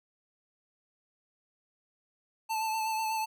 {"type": "tone with vibrato", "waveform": "square", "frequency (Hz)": 880, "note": "A5", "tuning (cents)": 0, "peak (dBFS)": -30, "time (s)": [2.49, 3.26], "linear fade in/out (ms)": 20, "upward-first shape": "sine", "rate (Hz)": 8.1, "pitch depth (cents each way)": 25, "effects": []}